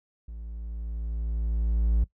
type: tone with level ramp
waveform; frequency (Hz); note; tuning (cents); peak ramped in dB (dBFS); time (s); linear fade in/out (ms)
triangle; 56.2; A1; +37; -35 to -17; 0.28-2.04; 5
effects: noise-tail reverb RT60 0.1 s tail -18 dB re dry